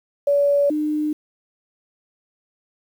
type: tone pair in turn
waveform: sine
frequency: 570 / 302.8 Hz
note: C#5 / D#4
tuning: +48 / -47 cents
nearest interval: major seventh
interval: 1095 cents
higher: first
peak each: -14 / -19 dBFS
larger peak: first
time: 0.27-0.7 / 0.7-1.13 s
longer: neither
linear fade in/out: 5 ms
effects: 8-bit